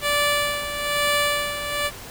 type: tone with tremolo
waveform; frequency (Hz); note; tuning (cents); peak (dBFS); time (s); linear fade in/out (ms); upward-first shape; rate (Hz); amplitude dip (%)
10% pulse; 583; D5; -13; -10; 0.01-1.91; 50; sine; 1.1; 65
effects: pink hiss -38 dBFS RMS until 2.1 s